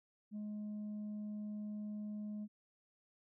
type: tone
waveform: sine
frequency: 209.9 Hz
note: G#3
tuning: 19 cents sharp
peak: -38 dBFS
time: 0.31-2.48 s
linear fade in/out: 50 ms
effects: tanh soft clip ceiling -40 dBFS